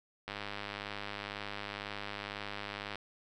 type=click train; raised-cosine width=0.3 ms; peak=-23 dBFS; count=274; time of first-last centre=0.28-2.956 s; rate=102 Hz; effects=none